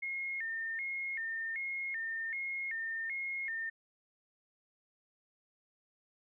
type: tone with vibrato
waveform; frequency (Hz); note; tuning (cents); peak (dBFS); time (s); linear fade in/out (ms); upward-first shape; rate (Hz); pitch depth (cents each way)
sine; 1975.5; B6; 0; -35; 0.02-3.7; 10; square; 1.3; 150
effects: none